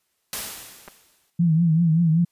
white noise with exponential decay, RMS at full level -27 dBFS, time 0.33-1.3 s, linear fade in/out 1 ms, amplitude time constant 210 ms
clicks, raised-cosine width 0.5 ms, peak -25 dBFS, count 2, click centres 0.878 / 0.883 s
sine tone with vibrato, 164.81 Hz, E3, in tune, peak -15 dBFS, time 1.39-2.25 s, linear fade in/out 10 ms, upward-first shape triangle, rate 5.2 Hz, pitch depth 110 cents each way
effects white hiss -72 dBFS RMS until 2.31 s + resampled to 32000 Hz

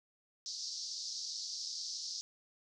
white band-pass noise, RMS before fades -42 dBFS, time 0.46-2.21 s, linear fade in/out 0 ms, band 4400 to 5800 Hz, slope 48 dB/octave, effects none

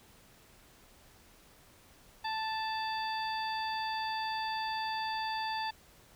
harmonic tone with a mistuned harmonic, 880 Hz, A5, in tune, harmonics 1 / 2 / 3 / 4 / 5, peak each -34 / -41 / -45 / -44 / -43 dBFS, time 2.24-5.71 s, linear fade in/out 10 ms, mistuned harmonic 5, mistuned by +83 cents, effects pink hiss -60 dBFS RMS until 6.15 s

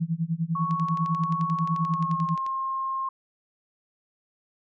sine tone with tremolo, 164.81 Hz, E3, in tune, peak -21 dBFS, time 0-2.36 s, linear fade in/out 20 ms, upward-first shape sine, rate 10 Hz, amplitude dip 95%
sine tone with pitch glide, 1108.7 to 1066 Hz, C#6 to C6, 0 to +32 cents, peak -26 dBFS, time 0.55-3.09 s, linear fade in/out 5 ms, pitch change -68 cents, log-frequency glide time 1.78-2.37 s
click train, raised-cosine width 0.2 ms, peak -26 dBFS, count 21, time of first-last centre 0.71-2.464 s, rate 11.4 Hz
effects none

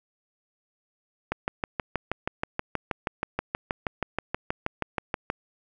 click train, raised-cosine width 0.5 ms, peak -11 dBFS, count 26, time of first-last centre 1.32-5.301 s, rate 6.28 Hz, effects none

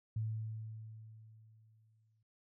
sine tone with exponential decay, 110 Hz, A2, in tune, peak -33 dBFS, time 0.16-2.23 s, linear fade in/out 5 ms, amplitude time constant 450 ms, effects none

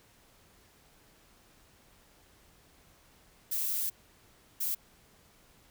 violet noise bursts at uneven times, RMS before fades -32 dBFS, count 2, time 3.51-3.9 / 4.6-4.75 s, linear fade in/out 10 ms, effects pink hiss -62 dBFS RMS until 5.7 s

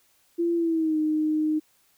sine tone with pitch glide, 340.4 to 308.6 Hz, F4 to D#4, -44 to -14 cents, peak -21 dBFS, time 0.38-1.6 s, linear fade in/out 20 ms, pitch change -170 cents, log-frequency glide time 0.55-0.98 s, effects white hiss -64 dBFS RMS until 1.97 s

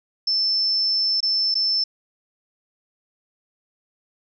sine tone with dropouts, 5300 Hz, E8, 9 cents sharp, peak -18 dBFS, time 0.27-1.84 s, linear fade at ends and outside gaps 5 ms, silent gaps 1.205-1.228 / 1.543-1.552 s, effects none

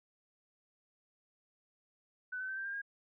sine tone with pitch steps, 1499 / 1523.4 / 1548.3 / 1573.5 / 1599.2 / 1625.3 Hz, F#6 / G6 / G6 / G6 / G6 / G#6, +22 / -50 / -22 / +6 / +34 / -38 cents, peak -37 dBFS, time 2.32-2.818 s, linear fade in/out 10 ms, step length 83 ms, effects none

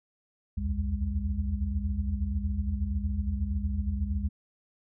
sine tone cluster, 62.3 / 75.6 / 84 / 203.2 Hz, B1 / D#2 / E2 / G#3, +16 / -49 / +33 / -38 cents, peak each -31 / -32 / -33 / -35 dBFS, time 0.57-4.29 s, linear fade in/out 10 ms, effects none

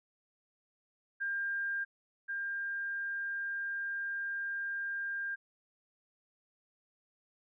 sine tone pair in turn, 1600 / 1600 Hz, G6 / G6, +35 / +35 cents, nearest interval unison, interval 0 cents, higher neither, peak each -32 / -34 dBFS, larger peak first, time 1.2-1.85 / 2.28-5.36 s, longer second, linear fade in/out 20 ms, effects none

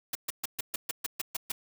white noise bursts, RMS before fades -32 dBFS, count 10, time 0.13-1.52 s, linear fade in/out 5 ms, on 22 ms, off 130 ms, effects none

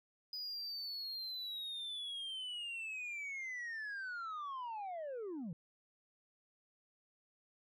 sine linear sweep, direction down, 4978 to 151.3 Hz, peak -38 dBFS, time 0.33-5.53 s, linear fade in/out 2 ms, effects tanh soft clip ceiling -40 dBFS

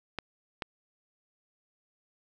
clicks, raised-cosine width 0.3 ms, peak -17 dBFS, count 2, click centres 0.187 / 0.622 s, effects none

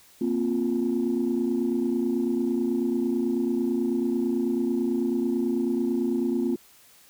sine chord, Bb suspended second, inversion none, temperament just, 233.1 / 262.2 / 349.6 Hz, Bb3 / C4 / F4, 0 / +4 / +2 cents, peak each -26 dBFS, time 0.21-6.56 s, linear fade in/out 5 ms, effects tanh soft clip ceiling -16 dBFS + white hiss -55 dBFS RMS until 7.09 s

